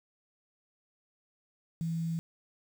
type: tone with quantisation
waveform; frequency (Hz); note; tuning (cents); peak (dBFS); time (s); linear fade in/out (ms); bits
sine; 164.81; E3; 0; -30; 1.81-2.19; 0; 9
effects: none